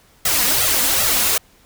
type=noise with flanger; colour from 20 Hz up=white; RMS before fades=-17 dBFS; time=0.25-1.38 s; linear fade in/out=5 ms; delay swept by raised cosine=1.5 to 4.2 ms; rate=2.6 Hz; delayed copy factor=+1; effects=pink hiss -53 dBFS RMS until 1.65 s